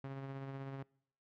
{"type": "tone with tremolo", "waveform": "sawtooth", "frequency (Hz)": 136, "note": "C#3", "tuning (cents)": -33, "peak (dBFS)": -37, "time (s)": [0.04, 0.83], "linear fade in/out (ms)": 2, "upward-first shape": "triangle", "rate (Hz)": 16, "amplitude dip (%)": 35, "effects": ["noise-tail reverb RT60 0.7 s tail -26 dB re dry", "low-pass 2000 Hz 12 dB/octave"]}